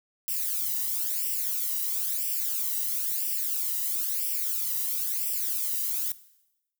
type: noise with flanger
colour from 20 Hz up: violet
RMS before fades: -29 dBFS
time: 0.28-6.12 s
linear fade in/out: 0 ms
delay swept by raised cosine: 0.37 to 1.04 ms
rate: 1 Hz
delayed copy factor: +0.95
effects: noise-tail reverb RT60 0.9 s tail -18 dB re dry